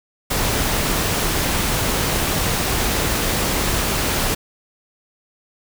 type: noise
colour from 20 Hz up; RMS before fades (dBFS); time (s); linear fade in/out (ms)
pink; -20; 0.3-4.35; 10
effects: none